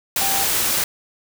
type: tone in noise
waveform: sine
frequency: 784 Hz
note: G5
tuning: in tune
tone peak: -25 dBFS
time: 0.21-0.44 s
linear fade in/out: 2 ms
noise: white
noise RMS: -20 dBFS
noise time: 0.16-0.84 s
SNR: -8 dB
effects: none